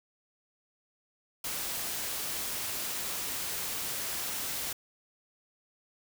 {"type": "noise", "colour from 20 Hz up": "white", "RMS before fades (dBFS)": -35, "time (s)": [1.44, 4.73], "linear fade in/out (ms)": 5, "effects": []}